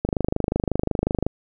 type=click train; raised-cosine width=2 ms; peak=-7 dBFS; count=32; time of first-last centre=0.05-1.266 s; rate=25.5 Hz; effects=none